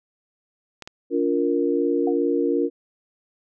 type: clicks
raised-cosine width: 0.2 ms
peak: -19 dBFS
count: 2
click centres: 0.823 / 0.875 s
type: chord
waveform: sine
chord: Bb major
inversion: first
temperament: equal with one note detuned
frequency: 286.6 / 349.2 / 466.2 Hz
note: D4 / F4 / Bb4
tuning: -42 / 0 / 0 cents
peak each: -23 dBFS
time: 1.1-2.7 s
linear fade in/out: 50 ms
type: tone with exponential decay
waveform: sine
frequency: 726 Hz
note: F#5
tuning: 33 cents flat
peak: -24 dBFS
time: 2.07-2.19 s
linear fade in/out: 5 ms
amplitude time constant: 24 ms
effects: none